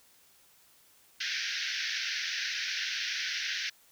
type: band-pass noise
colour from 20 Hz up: pink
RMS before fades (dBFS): -34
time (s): 1.2-3.7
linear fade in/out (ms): 10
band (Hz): 1500 to 6000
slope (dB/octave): 96
effects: white hiss -62 dBFS RMS until 3.91 s